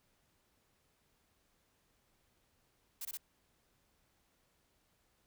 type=noise bursts; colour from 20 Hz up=blue; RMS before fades=-42 dBFS; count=3; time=3.01-3.173 s; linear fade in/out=5 ms; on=41 ms; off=20 ms; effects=pink hiss -75 dBFS RMS until 5.26 s